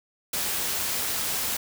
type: noise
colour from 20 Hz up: white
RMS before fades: -28 dBFS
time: 0.33-1.57 s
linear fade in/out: 5 ms
effects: none